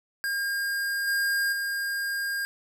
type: tone with level steps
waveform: square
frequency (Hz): 1613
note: G6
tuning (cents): +49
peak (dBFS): -27 / -24 / -28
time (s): 0.24-2.45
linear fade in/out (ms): 0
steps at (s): 1.07 / 1.52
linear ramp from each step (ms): 10
effects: none